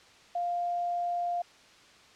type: tone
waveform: sine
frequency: 700 Hz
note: F5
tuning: 4 cents sharp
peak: -28 dBFS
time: 0.35-1.42 s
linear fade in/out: 5 ms
effects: white hiss -56 dBFS RMS until 2.15 s + low-pass 5000 Hz 12 dB/octave